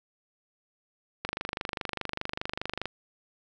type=click train; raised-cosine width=0.3 ms; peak=-15 dBFS; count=41; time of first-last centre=1.25-2.856 s; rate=24.9 Hz; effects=none